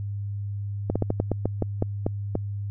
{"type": "slowing click train", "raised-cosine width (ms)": 2, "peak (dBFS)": -10, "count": 11, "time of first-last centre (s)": [0.9, 2.354], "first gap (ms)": 56, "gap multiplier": 1.2, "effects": ["added 101 Hz sine -28 dBFS peak until 2.7 s"]}